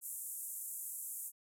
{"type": "band-pass noise", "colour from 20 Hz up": "white", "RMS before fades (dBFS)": -44, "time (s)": [0.01, 1.32], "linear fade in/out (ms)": 50, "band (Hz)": [7500, 14000], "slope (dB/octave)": 48, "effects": []}